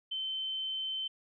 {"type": "tone", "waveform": "sine", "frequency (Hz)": 3082, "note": "G7", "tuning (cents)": -30, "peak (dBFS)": -33, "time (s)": [0.11, 1.08], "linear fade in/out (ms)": 10, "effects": []}